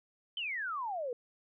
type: exponential sweep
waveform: sine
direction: down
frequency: 3130 to 466.2 Hz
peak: -34 dBFS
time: 0.37-1.13 s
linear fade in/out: 2 ms
effects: none